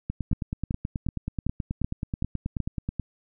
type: two click trains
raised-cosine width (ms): 5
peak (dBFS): -16 / -14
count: 28 / 7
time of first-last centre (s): 0.1-2.997 / 0.33-2.603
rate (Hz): 9.32 / 2.64
effects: none